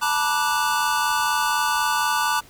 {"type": "chord", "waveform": "square", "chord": "B minor seventh", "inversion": "third", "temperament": "equal with one note detuned", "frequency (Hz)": [880, 964.1, 1174.7, 1480], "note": ["A5", "B5", "D6", "F#6"], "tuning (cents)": [0, -42, 0, 0], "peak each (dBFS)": -26, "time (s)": [0.01, 2.41], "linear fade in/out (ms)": 20, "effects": ["pink hiss -49 dBFS RMS until 2.49 s"]}